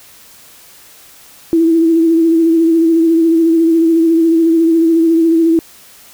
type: tone with vibrato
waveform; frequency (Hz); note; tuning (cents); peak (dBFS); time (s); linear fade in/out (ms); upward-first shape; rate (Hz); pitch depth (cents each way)
sine; 328.9; E4; -4; -7; 1.53-5.59; 0; sine; 14; 33
effects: white hiss -41 dBFS RMS until 6.13 s